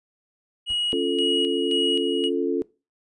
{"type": "tone with tremolo", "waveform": "triangle", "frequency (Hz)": 2900, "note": "F#7", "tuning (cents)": -35, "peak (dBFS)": -21, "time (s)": [0.66, 2.3], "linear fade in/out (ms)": 50, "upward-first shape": "square", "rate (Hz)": 1.9, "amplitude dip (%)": 60}
{"type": "noise with exponential decay", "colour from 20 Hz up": "brown", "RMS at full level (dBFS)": -37, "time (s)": [0.7, 0.8], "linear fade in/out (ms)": 0, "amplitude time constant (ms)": 21}
{"type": "chord", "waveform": "sine", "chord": "Db augmented", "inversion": "none", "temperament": "equal", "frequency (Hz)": [277.2, 349.2, 440], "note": ["Db4", "F4", "A4"], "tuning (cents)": [0, 0, 0], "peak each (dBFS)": [-26, -25, -25], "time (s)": [0.93, 2.62], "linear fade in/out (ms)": 0}
{"effects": ["noise-tail reverb RT60 0.3 s tail -21 dB re dry", "resampled to 24000 Hz"]}